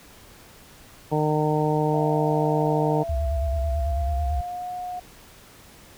harmonic tone, 152.4 Hz, D#3, 36 cents flat, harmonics 1 / 2 / 3 / 4 / 5 / 6, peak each -24 / -27 / -25 / -30 / -29 / -29 dBFS, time 1.11-3.04 s, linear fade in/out 20 ms
sine tone with pitch glide, 670 to 722.2 Hz, E5 to F#5, +28 to -42 cents, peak -29 dBFS, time 1.93-5 s, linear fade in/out 10 ms, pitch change +130 cents, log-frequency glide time 3.64-4.68 s
sine tone with vibrato, 70 Hz, C#2, 18 cents sharp, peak -22 dBFS, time 3.09-4.41 s, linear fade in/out 5 ms, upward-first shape square, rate 9.1 Hz, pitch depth 140 cents each way
effects pink hiss -49 dBFS RMS until 5.97 s

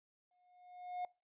triangle tone with exponential growth, 720 Hz, F#5, 47 cents flat, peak -34 dBFS, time 0.31-1.05 s, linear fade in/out 2 ms, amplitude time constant 160 ms, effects noise-tail reverb RT60 0.3 s tail -23 dB re dry + resampled to 8000 Hz

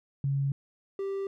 sine / triangle tone pair in turn, 138.59 / 392 Hz, C#3 / G4, 0 / 0 cents, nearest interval octave + tritone, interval 1800 cents, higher second, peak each -25 / -28 dBFS, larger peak first, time 0.24-0.52 / 0.99-1.27 s, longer neither, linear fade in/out 2 ms, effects none

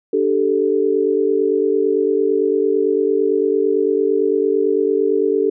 sine chord, D suspended fourth, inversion none, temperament just, 293.7 / 391.6 / 440.5 Hz, D4 / G4 / A4, 0 / -2 / +2 cents, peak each -22 / -17 / -17 dBFS, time 0.13-5.5 s, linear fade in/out 5 ms, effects none

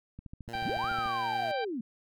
click train, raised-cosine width 5 ms, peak -31 dBFS, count 13, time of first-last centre 0.19-1.06 s, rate 13.8 Hz
10% pulse tone, 116.54 Hz, A#2, in tune, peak -33 dBFS, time 0.48-1.52 s, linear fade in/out 5 ms
harmonic tone, 784 Hz, G5, in tune, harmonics 1 / 2 / 3 / 4 / 5 / 6, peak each -33 / -39 / -43 / -45 / -47 / -49 dBFS, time 0.53-1.65 s, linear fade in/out 10 ms
sine linear two-way sweep, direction up then down, 116.54 to 1425 to 208.6 Hz, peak -32 dBFS, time 0.65-1.81 s, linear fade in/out 5 ms, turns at 0.9 s
effects none

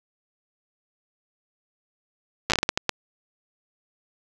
slowing click train, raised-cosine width 0.2 ms, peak -3 dBFS, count 10, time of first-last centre 2.5-2.893 s, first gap 8 ms, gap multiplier 1.4, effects none

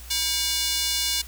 square tone with high-pass filter, 320.8 Hz, E4, 47 cents flat, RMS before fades -25 dBFS, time 0.1-1.22 s, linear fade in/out 10 ms, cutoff 3900 Hz, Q 1.5, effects added 60 Hz sine -40 dBFS peak until 1.27 s + white hiss -45 dBFS RMS until 1.27 s

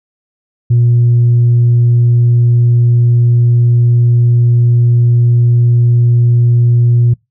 sine tone, 119.7 Hz, A#2, 46 cents sharp, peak -4 dBFS, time 0.7-7.14 s, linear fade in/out 10 ms, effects noise-tail reverb RT60 0.2 s tail -25 dB re dry + tanh soft clip ceiling -3 dBFS

